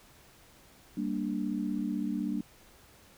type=chord; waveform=sine; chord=G minor; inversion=none; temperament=equal with one note detuned; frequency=196.91 / 233.1 / 293.7 Hz; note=G3 / Bb3 / D4; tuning=+8 / 0 / 0 cents; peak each=-34 dBFS; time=0.97-2.41 s; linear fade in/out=5 ms; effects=pink hiss -58 dBFS RMS until 3.17 s